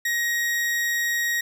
40% pulse tone, 1887 Hz, A#6, 21 cents sharp, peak -21 dBFS, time 0.05-1.41 s, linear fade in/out 5 ms, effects 10-bit

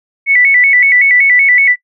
sine tone with vibrato, 2090 Hz, C7, 2 cents flat, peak -5 dBFS, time 0.26-1.76 s, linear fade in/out 50 ms, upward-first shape square, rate 5.3 Hz, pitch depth 96 cents each way, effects noise-tail reverb RT60 0.1 s tail -21 dB re dry

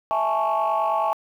sine chord, A major seventh, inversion second, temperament equal with one note detuned, 656.6 / 830.6 / 880 / 1108.7 Hz, E5 / G#5 / A5 / C#6, -7 / 0 / 0 / 0 cents, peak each -24 dBFS, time 0.11-1.13 s, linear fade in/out 0 ms, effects tanh soft clip ceiling -14 dBFS + 9-bit

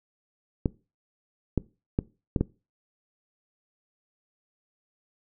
clicks, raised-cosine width 3 ms, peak -10 dBFS, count 5, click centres 0.658 / 1.577 / 1.989 / 2.362 / 2.41 s, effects noise-tail reverb RT60 0.3 s tail -21 dB re dry

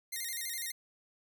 5% pulse tone with vibrato, 1975.5 Hz, B6, in tune, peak -26 dBFS, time 0.12-0.72 s, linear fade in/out 10 ms, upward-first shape square, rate 12 Hz, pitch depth 100 cents each way, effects none

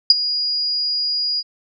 sine tone with ADSR envelope, 4879 Hz, D#8, 35 cents flat, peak -3 dBFS, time 0.1-1.43 s, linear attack 3 ms, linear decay 25 ms, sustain -15 dB, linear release 40 ms, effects none

